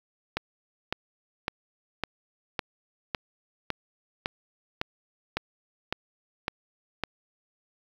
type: click train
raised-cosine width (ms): 0.3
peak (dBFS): -11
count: 13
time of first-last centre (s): 0.37-7.037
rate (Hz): 1.8
effects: 7-bit